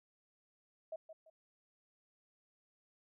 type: tone with echo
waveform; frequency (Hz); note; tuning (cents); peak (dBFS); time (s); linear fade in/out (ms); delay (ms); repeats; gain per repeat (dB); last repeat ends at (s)
sine; 640; D#5; +49; -40; 0.92-0.96; 5; 170; 2; -10; 1.3
effects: none